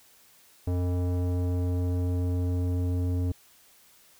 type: tone with low-pass filter sweep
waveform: square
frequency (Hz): 89.3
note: F2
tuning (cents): +39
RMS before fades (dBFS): -27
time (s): 0.67-3.32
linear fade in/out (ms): 5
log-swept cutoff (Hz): 570 to 370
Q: 1
effects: white hiss -58 dBFS RMS until 4.19 s